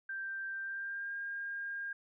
sine tone with pitch glide, 1574 to 1611.7 Hz, G6 to G6, +7 to +48 cents, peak -37 dBFS, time 0.09-1.93 s, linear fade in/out 5 ms, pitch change +41 cents, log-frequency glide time 0.61-1.14 s, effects none

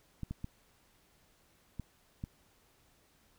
clicks, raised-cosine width 5 ms, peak -26 dBFS, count 5, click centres 0.233 / 0.31 / 0.444 / 1.797 / 2.239 s, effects pink hiss -68 dBFS RMS until 3.38 s

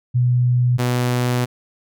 sine / sawtooth tone pair in turn, 123.47 / 123.47 Hz, B2 / B2, 0 / 0 cents, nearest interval unison, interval 0 cents, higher neither, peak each -13 dBFS, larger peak neither, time 0.14-0.78 / 0.78-1.46 s, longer second, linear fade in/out 20 ms, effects none

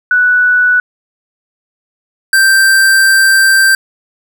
sine / square tone pair in turn, 1480 / 1568 Hz, F#6 / G6, 0 / 0 cents, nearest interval minor second, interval 100 cents, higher second, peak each -6 / -6 dBFS, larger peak neither, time 0.11-0.8 / 2.33-3.75 s, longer second, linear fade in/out 2 ms, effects 8-bit

